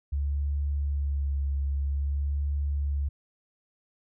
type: tone with vibrato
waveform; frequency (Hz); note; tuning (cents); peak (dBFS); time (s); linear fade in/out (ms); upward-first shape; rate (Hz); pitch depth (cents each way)
sine; 70.6; C#2; +32; -25; 0.12-3.09; 10; sine; 0.51; 25
effects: none